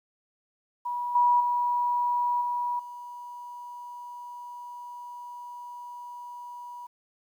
sine tone with level steps, 970 Hz, B5, 31 cents flat, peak -28 / -18 / -23 / -26 / -38 dBFS, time 0.85-6.87 s, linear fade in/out 10 ms, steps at 1.15 / 1.4 / 2.41 / 2.79 s, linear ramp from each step 5 ms, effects 10-bit

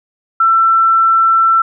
sine tone, 1340 Hz, E6, 28 cents sharp, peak -7 dBFS, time 0.4-1.62 s, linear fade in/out 5 ms, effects none

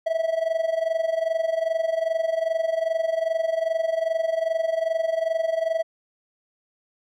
triangle tone with amplitude modulation, 653 Hz, E5, 17 cents flat, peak -16 dBFS, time 0.06-5.83 s, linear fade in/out 10 ms, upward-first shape sine, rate 22.5 Hz, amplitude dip 80%, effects none

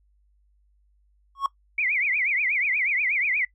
triangle tone with exponential growth, 1100 Hz, C#6, 14 cents flat, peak -15 dBFS, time 1.35-1.46 s, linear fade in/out 2 ms, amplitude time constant 23 ms
sine tone with vibrato, 2217 Hz, C#7, in tune, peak -21 dBFS, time 1.78-3.45 s, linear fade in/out 5 ms, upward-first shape triangle, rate 8.3 Hz, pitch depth 230 cents each way
effects noise-tail reverb RT60 0.1 s tail -19 dB re dry + added 50 Hz sine -60 dBFS peak until 3.54 s

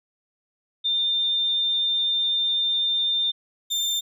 sine / 35% pulse tone pair in turn, 3604 / 3592 Hz, A7 / A7, +41 / +35 cents, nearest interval unison, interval 6 cents, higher first, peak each -20 dBFS, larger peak neither, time 0.84-3.32 / 3.7-4.01 s, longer first, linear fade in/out 20 ms, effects resampled to 32000 Hz

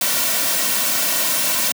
white noise with comb filter, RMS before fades -19 dBFS, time 0.01-1.72 s, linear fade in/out 2 ms, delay 2.4 ms, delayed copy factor -0.6, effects high-pass 200 Hz 12 dB/octave

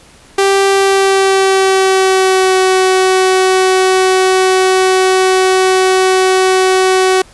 sawtooth tone with pitch glide, 392 to 375.2 Hz, G4 to F#4, 0 to +24 cents, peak -4 dBFS, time 0.38-7.22 s, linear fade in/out 5 ms, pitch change -76 cents, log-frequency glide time 0.68-2.59 s, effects pink hiss -42 dBFS RMS until 7.33 s + resampled to 24000 Hz

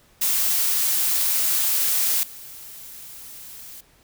blue noise with level steps, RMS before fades -21 / -40 dBFS, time 0.21-3.81 s, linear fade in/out 10 ms, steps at 2.23 s, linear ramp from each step 2 ms, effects pink hiss -57 dBFS RMS until 4.03 s

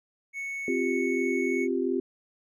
triangle tone, 2212 Hz, C#7, 4 cents flat, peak -30 dBFS, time 0.33-1.68 s, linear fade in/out 50 ms
sine chord, C suspended fourth, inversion none, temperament equal, 261.6 / 349.2 / 392 Hz, C4 / F4 / G4, 0 / 0 / 0 cents, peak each -29 dBFS, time 0.68-2 s, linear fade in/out 2 ms
effects none

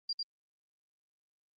sine tone with echo, 4767 Hz, D8, 25 cents sharp, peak -31 dBFS, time 0.09-0.13 s, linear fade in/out 5 ms, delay 100 ms, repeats 1, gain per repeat -2 dB, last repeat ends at 0.23 s, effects Opus 24 kbps

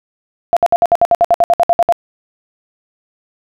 sine tone bursts, 688 Hz, F5, 26 cents flat, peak -6 dBFS, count 15, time 0.53-1.924 s, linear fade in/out 0 ms, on 36 ms, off 61 ms, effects none

